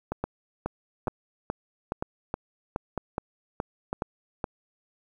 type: two click trains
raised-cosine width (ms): 1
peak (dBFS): -14 / -15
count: 11 / 5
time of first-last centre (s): 0.24-4.442 / 0.12-3.93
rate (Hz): 2.38 / 1.05
effects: 9-bit